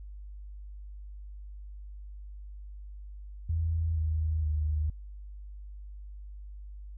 sine tone with pitch steps, 81.7 / 78.87 / 76.14 Hz, E2 / D#2 / D#2, -15 / +24 / -37 cents, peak -26 dBFS, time 3.49-4.9 s, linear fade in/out 5 ms, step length 470 ms, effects added 50 Hz sine -41 dBFS peak until 6.97 s

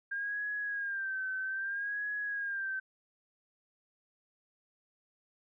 sine tone with vibrato, 1602 Hz, G6, 37 cents sharp, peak -33 dBFS, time 0.11-2.8 s, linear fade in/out 10 ms, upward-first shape sine, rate 0.62 Hz, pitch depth 79 cents each way, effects none

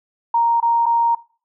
sine tone with dropouts, 932.3 Hz, A#5, in tune, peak -13 dBFS, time 0.34-1.15 s, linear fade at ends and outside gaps 5 ms, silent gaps 0.603-0.626 / 0.858-0.863 s, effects noise-tail reverb RT60 0.4 s tail -21 dB re dry

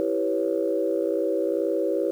sine chord, C# half-diminished seventh, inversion first, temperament equal, 329.6 / 392 / 493.9 / 554.4 Hz, E4 / G4 / B4 / C#5, 0 / 0 / 0 / 0 cents, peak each -27 dBFS, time 0-2.11 s, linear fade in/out 0 ms, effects tanh soft clip ceiling -11 dBFS + 9-bit

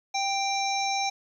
harmonic tone, 787 Hz, G5, 7 cents sharp, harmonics 1 / 3 / 5 / 7 / 8, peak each -27 / -32 / -34 / -35 / -36 dBFS, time 0.14-1.1 s, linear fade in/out 10 ms, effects 10-bit

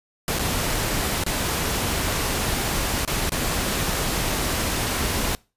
pink noise with dropouts, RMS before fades -24 dBFS, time 0.28-5.35 s, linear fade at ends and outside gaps 0 ms, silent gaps 0.387-0.394 / 1.237-1.264 / 3.049-3.076 / 3.294-3.32 s, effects noise-tail reverb RT60 0.3 s tail -24 dB re dry + resampled to 32000 Hz

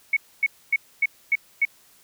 sine tone bursts, 2217 Hz, C#7, in tune, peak -16 dBFS, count 6, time 0.13-1.652 s, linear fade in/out 5 ms, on 37 ms, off 260 ms, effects white hiss -56 dBFS RMS until 2.03 s

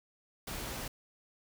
pink noise, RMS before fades -40 dBFS, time 0.47-0.88 s, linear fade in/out 5 ms, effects none

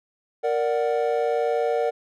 triangle chord, Bb augmented, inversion none, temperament equal, 466.2 / 587.3 / 740 Hz, Bb4 / D5 / F#5, 0 / 0 / 0 cents, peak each -21 / -24 / -25 dBFS, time 0.43-1.91 s, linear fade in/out 20 ms, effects none

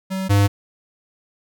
square tone pair in turn, 190 / 100.65 Hz, F#3 / G2, +46 / +46 cents, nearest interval major seventh, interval 1100 cents, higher first, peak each -23 / -13 dBFS, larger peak second, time 0.1-0.29 / 0.29-0.48 s, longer neither, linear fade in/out 20 ms, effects none

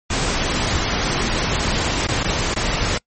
pink noise with dropouts, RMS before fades -20 dBFS, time 0.1-2.98 s, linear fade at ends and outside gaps 5 ms, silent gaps 2.071-2.085 / 2.233-2.241 / 2.542-2.561 s, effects noise-tail reverb RT60 0.1 s tail -24 dB re dry + MP3 32 kbps

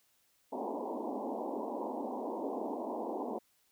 pink band-pass noise, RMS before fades -38 dBFS, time 0.52-3.39 s, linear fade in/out 10 ms, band 220 to 1000 Hz, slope 96 dB/octave, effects white hiss -72 dBFS RMS until 3.71 s

